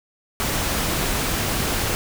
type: noise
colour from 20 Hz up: pink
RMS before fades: -23 dBFS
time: 0.4-1.95 s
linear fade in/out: 0 ms
effects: none